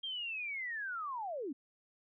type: linear sweep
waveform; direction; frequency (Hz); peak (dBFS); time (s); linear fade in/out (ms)
sine; down; 3228 to 244.9; -37; 0.03-1.53; 10
effects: none